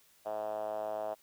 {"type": "tone with band-pass filter", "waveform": "5% pulse", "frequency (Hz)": 107, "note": "A2", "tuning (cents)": -48, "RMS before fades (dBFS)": -37, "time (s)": [0.25, 1.15], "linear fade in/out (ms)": 20, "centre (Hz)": 650, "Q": 5.5, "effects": ["white hiss -65 dBFS RMS until 1.22 s"]}